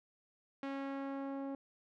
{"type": "tone with low-pass filter sweep", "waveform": "sawtooth", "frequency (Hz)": 274.3, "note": "C#4", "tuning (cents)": -18, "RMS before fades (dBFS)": -41, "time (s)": [0.63, 1.55], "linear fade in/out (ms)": 2, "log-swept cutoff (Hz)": [2700, 740], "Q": 0.83, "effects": []}